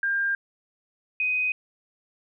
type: tone pair in turn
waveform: sine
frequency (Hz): 1600 / 2504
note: G6 / D#7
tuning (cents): +35 / +10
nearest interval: minor sixth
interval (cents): 775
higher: second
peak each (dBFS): -22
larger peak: neither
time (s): 0.03-0.35 / 1.2-1.52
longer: neither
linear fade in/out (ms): 2
effects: none